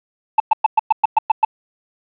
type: tone bursts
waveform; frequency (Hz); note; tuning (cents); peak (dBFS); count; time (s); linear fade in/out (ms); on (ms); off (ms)
triangle; 876; A5; -8; -6; 9; 0.38-1.449; 5; 21; 110
effects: resampled to 8000 Hz + 7-bit